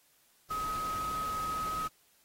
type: tone in noise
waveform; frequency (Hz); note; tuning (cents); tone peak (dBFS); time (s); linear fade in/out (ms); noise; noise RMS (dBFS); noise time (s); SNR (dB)
sine; 1268; D#6; +32; -32; 0.5-1.88; 10; pink; -44; 0.5-1.88; +9
effects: white hiss -67 dBFS RMS until 2.24 s + AAC 48 kbps